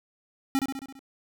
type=tone with echo; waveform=square; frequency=270.2 Hz; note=C#4; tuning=44 cents flat; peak=-22 dBFS; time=0.55-0.59 s; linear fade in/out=0 ms; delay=67 ms; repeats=6; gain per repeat=-4 dB; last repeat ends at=0.992 s; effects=none